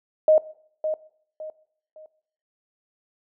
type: tone with echo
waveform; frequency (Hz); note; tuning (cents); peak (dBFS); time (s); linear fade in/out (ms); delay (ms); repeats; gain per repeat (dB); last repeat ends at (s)
sine; 622.3; D#5; 0; -12; 0.28-0.38; 2; 560; 3; -10; 2.06
effects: noise-tail reverb RT60 0.6 s tail -19 dB re dry